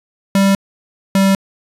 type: tone pair in turn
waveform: square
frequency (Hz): 196 / 194.31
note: G3 / G3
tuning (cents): 0 / -15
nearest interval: unison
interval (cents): 15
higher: first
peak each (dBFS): -10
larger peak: neither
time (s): 0.35-0.55 / 1.15-1.35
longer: neither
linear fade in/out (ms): 2
effects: resampled to 32000 Hz